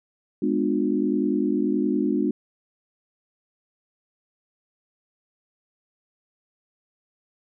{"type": "chord", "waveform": "sine", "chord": "G# diminished seventh", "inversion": "none", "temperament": "just", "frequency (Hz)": [207.7, 249.2, 299, 358.8], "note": ["G#3", "B3", "D4", "F4"], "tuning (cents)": [0, 16, 31, 47], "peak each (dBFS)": [-26, -26, -24, -27], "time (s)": [0.42, 2.31], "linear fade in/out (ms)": 5, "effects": []}